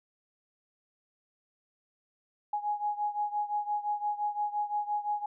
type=beating tone pair; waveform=sine; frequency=830.6 / 836.4 Hz; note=G#5 / G#5; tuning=0 / +12 cents; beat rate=5.8 Hz; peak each=-31 / -34 dBFS; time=2.53-5.26 s; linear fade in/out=5 ms; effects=none